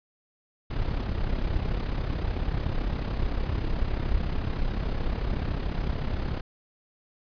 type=noise with amplitude modulation; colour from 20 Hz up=brown; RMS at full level=-25 dBFS; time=0.7-6.41 s; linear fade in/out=10 ms; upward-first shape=sine; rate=33.7 Hz; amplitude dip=60%; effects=resampled to 11025 Hz